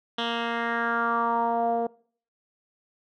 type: tone with low-pass filter sweep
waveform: 10% pulse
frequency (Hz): 233.1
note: A#3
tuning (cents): 0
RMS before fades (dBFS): -26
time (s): 0.18-1.87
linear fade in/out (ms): 5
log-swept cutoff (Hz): 3300 to 580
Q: 4
effects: noise-tail reverb RT60 0.5 s tail -23 dB re dry